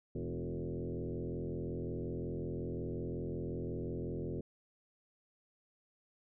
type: tone with frequency modulation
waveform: sine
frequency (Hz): 106.6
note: G#2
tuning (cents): +46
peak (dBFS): -36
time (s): 0.15-4.41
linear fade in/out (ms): 5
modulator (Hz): 85.5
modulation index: 4.3
effects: none